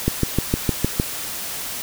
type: click train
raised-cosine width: 3 ms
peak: -4 dBFS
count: 7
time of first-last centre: 0.08-0.999 s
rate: 6.53 Hz
effects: white hiss -29 dBFS RMS until 1.82 s